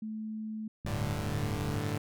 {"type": "tone", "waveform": "sine", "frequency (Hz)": 217.3, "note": "A3", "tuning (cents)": -21, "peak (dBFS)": -35, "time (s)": [0.02, 0.68], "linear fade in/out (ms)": 5}
{"type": "click train", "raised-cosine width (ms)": 5, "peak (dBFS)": -28, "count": 34, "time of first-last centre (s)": [0.85, 1.769], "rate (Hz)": 35.9}
{"type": "chord", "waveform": "sawtooth", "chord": "G suspended second", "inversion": "none", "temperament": "equal", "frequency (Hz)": [98, 110, 146.83], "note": ["G2", "A2", "D3"], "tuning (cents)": [0, 0, 0], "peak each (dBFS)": -32, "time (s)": [0.86, 1.98], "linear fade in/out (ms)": 5}
{"effects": []}